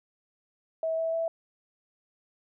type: tone with pitch steps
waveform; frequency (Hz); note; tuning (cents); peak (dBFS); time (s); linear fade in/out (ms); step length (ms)
sine; 647 / 653 / 659.1; E5 / E5 / E5; -32 / -17 / 0; -26; 0.83-1.28; 2; 150
effects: none